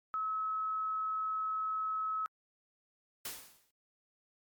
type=tone; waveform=sine; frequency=1289 Hz; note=E6; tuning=39 cents flat; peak=-32 dBFS; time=0.14-2.26 s; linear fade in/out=0 ms
type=noise with exponential decay; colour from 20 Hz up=white; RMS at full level=-38 dBFS; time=3.25-3.71 s; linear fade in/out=5 ms; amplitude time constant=100 ms
effects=MP3 96 kbps